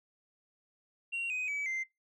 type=tone with pitch steps; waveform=sine; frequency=2750 / 2507 / 2286 / 2084 Hz; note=F7 / D#7 / D7 / C7; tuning=-27 / +12 / -47 / -7 cents; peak=-30 dBFS; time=1.12-1.84 s; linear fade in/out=20 ms; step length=180 ms; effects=noise-tail reverb RT60 0.2 s tail -23 dB re dry + tanh soft clip ceiling -31 dBFS